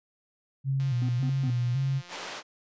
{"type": "tone with vibrato", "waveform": "sine", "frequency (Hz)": 128.5, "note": "C3", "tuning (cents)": -31, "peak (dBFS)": -24, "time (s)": [0.64, 2.02], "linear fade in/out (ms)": 50, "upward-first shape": "square", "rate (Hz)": 1.8, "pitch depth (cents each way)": 92}
{"type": "click train", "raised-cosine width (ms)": 0.2, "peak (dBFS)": -31, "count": 264, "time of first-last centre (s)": [0.8, 2.294], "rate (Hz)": 176}
{"type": "tone bursts", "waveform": "triangle", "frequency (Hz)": 253.4, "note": "B3", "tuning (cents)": 45, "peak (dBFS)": -31, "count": 3, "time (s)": [1.02, 1.501], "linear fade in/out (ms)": 0, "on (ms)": 67, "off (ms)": 140}
{"type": "band-pass noise", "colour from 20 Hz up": "pink", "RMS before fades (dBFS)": -39, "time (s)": [2.08, 2.43], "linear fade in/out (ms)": 50, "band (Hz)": [480, 6200], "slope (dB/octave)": 12}
{"effects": ["resampled to 16000 Hz"]}